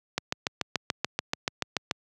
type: click train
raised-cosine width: 0.2 ms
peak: -8 dBFS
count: 13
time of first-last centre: 0.18-1.912 s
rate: 6.93 Hz
effects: high-pass 100 Hz 12 dB/octave